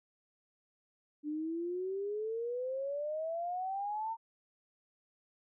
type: exponential sweep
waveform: sine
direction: up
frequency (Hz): 293.7 to 920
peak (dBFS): -34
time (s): 1.23-4.17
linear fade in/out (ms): 50
effects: none